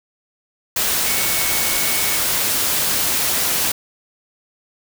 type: tone in noise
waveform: sine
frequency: 2217 Hz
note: C#7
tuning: in tune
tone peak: -28 dBFS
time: 1.06-2.17 s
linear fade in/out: 5 ms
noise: white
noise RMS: -19 dBFS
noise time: 0.76-3.72 s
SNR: -12 dB
effects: none